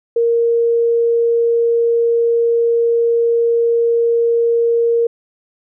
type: tone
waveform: sine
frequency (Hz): 466.2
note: A#4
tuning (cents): 0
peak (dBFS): -11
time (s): 0.16-5.07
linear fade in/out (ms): 5
effects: none